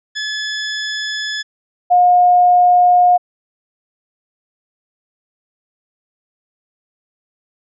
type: tone pair in turn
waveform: 20% pulse / sine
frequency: 1716 / 715.9 Hz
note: A6 / F5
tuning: -44 / +43 cents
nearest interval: octave + minor third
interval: 1513 cents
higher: first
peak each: -15 / -7 dBFS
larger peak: second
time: 0.15-1.43 / 1.9-3.18 s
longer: neither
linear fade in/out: 20 ms
effects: resampled to 16000 Hz